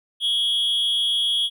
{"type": "tone with amplitude modulation", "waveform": "triangle", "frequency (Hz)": 3300, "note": "G#7", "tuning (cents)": -12, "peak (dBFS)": -14, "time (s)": [0.2, 1.5], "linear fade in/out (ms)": 50, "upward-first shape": "sine", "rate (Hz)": 247, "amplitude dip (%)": 75, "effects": []}